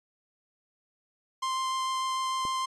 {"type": "tone with vibrato", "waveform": "45% pulse", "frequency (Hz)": 1046.5, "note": "C6", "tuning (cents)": 0, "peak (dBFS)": -28, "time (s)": [1.42, 2.66], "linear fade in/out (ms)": 10, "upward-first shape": "triangle", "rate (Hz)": 6.7, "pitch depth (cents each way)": 8}
{"type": "click", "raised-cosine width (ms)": 2, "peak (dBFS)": -27, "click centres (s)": 2.452}
{"effects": ["resampled to 22050 Hz"]}